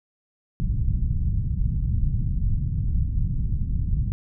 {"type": "low-pass noise", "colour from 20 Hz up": "pink", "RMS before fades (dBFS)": -23, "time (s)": [0.6, 4.12], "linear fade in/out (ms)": 0, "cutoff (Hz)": 150, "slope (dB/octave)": 24, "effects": []}